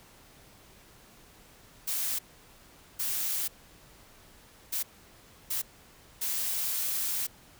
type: noise bursts at uneven times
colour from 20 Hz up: blue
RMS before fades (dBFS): -31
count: 5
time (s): 1.87-2.19 / 2.99-3.48 / 4.72-4.83 / 5.5-5.62 / 6.21-7.27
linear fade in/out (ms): 10
effects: pink hiss -56 dBFS RMS until 7.59 s